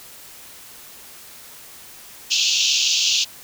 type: band-pass noise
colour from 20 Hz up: pink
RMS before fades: -19 dBFS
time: 2.3-3.25 s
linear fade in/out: 20 ms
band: 2600 to 6900 Hz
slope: 96 dB/octave
effects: white hiss -42 dBFS RMS until 3.43 s